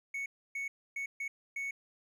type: tone bursts at uneven times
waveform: triangle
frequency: 2217 Hz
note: C#7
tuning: in tune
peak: -33 dBFS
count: 5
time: 0.14-0.26 / 0.55-0.68 / 0.96-1.06 / 1.2-1.28 / 1.56-1.71 s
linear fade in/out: 5 ms
effects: none